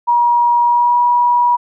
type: tone with pitch glide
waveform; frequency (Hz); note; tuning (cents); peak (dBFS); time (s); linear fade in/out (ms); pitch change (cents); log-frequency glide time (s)
sine; 955 to 966.7; A#5 to B5; +42 to -37; -9; 0.07-1.57; 20; +21; 0.64-0.98
effects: none